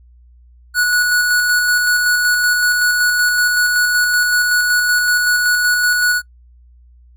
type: tone with tremolo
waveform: square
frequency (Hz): 1467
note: F#6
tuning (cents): -15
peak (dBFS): -12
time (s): 0.74-6.22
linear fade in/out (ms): 50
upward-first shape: square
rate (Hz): 5.3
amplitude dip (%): 25
effects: noise-tail reverb RT60 0.1 s tail -23 dB re dry + added 60 Hz sine -43 dBFS peak until 7.16 s